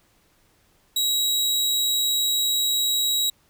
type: tone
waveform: sawtooth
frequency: 3853 Hz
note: B7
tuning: 44 cents flat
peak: -17 dBFS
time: 0.96-3.3 s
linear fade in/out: 5 ms
effects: pink hiss -62 dBFS RMS until 3.49 s